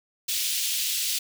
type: high-pass noise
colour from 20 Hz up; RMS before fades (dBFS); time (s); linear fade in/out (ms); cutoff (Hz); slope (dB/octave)
pink; -27; 0.28-1.19; 10; 2900; 24
effects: none